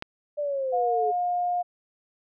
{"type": "click", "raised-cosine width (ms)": 0.3, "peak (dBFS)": -16, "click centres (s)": 0.024}
{"type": "linear sweep", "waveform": "sine", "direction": "down", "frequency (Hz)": [596, 419], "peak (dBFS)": -25, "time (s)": [0.37, 1.12], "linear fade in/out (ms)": 20}
{"type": "tone with pitch glide", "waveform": "sine", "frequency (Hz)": [715, 710.9], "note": ["F5", "F5"], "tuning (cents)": [41, 31], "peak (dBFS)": -23, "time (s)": [0.72, 1.63], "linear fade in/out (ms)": 20, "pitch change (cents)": -10, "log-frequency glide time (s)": [1.05, 1.33]}
{"effects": []}